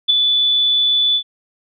sine tone with ADSR envelope, 3474 Hz, A7, 23 cents flat, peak -7 dBFS, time 0.08-1.23 s, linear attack 20 ms, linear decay 10 ms, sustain -5 dB, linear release 76 ms, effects none

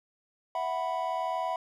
triangle chord, E suspended second, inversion none, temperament equal, 659.3 / 740 / 987.8 Hz, E5 / F#5 / B5, 0 / 0 / 0 cents, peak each -32 / -31 / -31 dBFS, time 0.55-1.56 s, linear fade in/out 2 ms, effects none

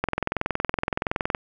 click train, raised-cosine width 0.5 ms, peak -8 dBFS, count 29, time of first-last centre 0.04-1.348 s, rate 21.4 Hz, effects none

